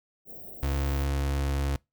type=band-stop noise; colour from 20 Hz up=white; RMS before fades=-43 dBFS; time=0.25-1.07 s; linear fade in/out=50 ms; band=720 to 16000 Hz; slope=96 dB/octave
type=tone; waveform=35% pulse; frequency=69.5 Hz; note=C#2; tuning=5 cents sharp; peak=-24 dBFS; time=0.63-1.76 s; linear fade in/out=0 ms
effects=noise-tail reverb RT60 0.2 s tail -24 dB re dry